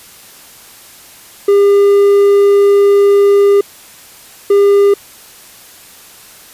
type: tone pair in turn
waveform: triangle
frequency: 402.3 / 402.3 Hz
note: G4 / G4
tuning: +45 / +45 cents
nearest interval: unison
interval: 0 cents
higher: neither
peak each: -3 dBFS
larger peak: neither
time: 1.48-3.61 / 4.5-4.94 s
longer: first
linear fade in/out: 5 ms
effects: white hiss -38 dBFS RMS until 6.53 s + resampled to 32000 Hz

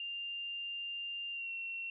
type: tone with pitch glide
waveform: sine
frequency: 2794 to 2724 Hz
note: F7 to F7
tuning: 0 to -44 cents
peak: -38 dBFS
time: 0-1.9 s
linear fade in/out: 2 ms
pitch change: -44 cents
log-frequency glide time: 1.31-1.51 s
effects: none

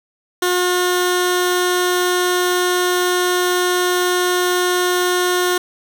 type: tone with notch filter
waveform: 15% pulse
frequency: 359.6 Hz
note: F#4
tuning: 49 cents flat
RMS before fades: -17 dBFS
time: 0.42-5.58 s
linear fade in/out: 5 ms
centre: 830 Hz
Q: 1.5
effects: none

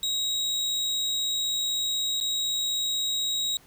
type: tone with dropouts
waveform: 35% pulse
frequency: 3811 Hz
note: A#7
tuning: 38 cents sharp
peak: -23 dBFS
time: 0.03-3.57 s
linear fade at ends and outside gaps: 1 ms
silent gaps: 2.202-2.21 s
effects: pink hiss -56 dBFS RMS until 3.66 s

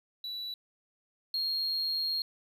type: tone pair in turn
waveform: triangle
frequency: 3942 / 4253 Hz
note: B7 / C8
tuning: -4 / +27 cents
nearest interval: minor second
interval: 131 cents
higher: second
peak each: -34 / -27 dBFS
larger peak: second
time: 0.24-0.54 / 1.34-2.22 s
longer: second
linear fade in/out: 2 ms
effects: tanh soft clip ceiling -23 dBFS

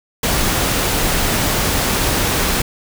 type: noise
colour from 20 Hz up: pink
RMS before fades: -17 dBFS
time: 0.23-2.62 s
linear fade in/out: 5 ms
effects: none

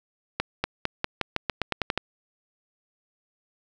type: accelerating click train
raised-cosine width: 0.3 ms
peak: -8 dBFS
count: 12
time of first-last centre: 0.4-1.976 s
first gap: 240 ms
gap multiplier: 0.89
effects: none

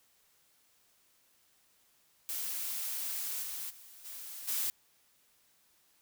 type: noise with level steps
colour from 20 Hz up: blue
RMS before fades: -37 / -40 / -54 / -45 / -33 dBFS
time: 2.29-4.7 s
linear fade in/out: 0 ms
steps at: 3.42 / 3.69 / 4.04 / 4.47 s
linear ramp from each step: 20 ms
effects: white hiss -69 dBFS RMS until 6.01 s

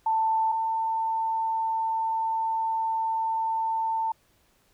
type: tone pair in turn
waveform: sine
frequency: 888 / 895.2 Hz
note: A5 / A5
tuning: +16 / +30 cents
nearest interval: unison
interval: 14 cents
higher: second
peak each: -21 / -24 dBFS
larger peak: first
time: 0.06-0.52 / 0.52-4.12 s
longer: second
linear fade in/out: 5 ms
effects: pink hiss -65 dBFS RMS until 4.73 s

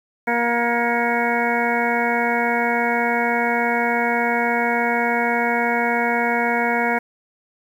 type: harmonic tone with a mistuned harmonic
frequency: 236.5 Hz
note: A#3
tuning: 25 cents sharp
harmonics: 1 / 2 / 3 / 4 / 6 / 7 / 8 / 9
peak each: -25 / -25 / -24 / -25 / -28 / -27 / -28 / -25 dBFS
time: 0.27-6.99 s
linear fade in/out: 10 ms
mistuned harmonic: 9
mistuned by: +68 cents
effects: 8-bit

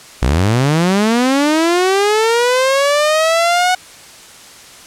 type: linear sweep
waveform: sawtooth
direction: up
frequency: 55 to 740 Hz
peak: -7 dBFS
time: 0.22-3.75 s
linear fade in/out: 5 ms
effects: white hiss -38 dBFS RMS until 4.86 s + low-pass 9000 Hz 12 dB/octave

